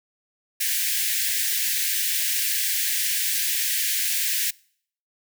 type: high-pass noise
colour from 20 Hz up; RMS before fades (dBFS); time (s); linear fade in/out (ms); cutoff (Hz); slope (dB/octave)
white; -24; 0.6-4.51; 10; 1600; 96
effects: noise-tail reverb RT60 0.6 s tail -25 dB re dry